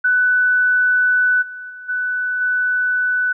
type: tone with level steps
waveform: sine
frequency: 1493 Hz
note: F#6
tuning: 15 cents sharp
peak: -12 / -29 / -32 / -18 / -15 dBFS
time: 0.04-3.33 s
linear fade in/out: 10 ms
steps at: 1.41 / 1.69 / 1.88 / 2.4 s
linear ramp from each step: 20 ms
effects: none